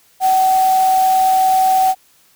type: tone in noise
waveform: sine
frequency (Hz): 756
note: F#5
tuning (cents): +37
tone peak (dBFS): -10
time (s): 0.2-1.95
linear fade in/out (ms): 50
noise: white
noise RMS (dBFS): -28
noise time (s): 0.2-1.95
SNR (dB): +15
effects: white hiss -53 dBFS RMS until 2.35 s